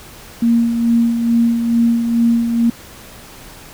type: tone with tremolo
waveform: sine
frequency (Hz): 233.1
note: A#3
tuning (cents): 0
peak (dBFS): -9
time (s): 0.42-2.7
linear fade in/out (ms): 5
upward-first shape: sine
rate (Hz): 2.3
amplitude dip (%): 50
effects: pink hiss -38 dBFS RMS until 3.73 s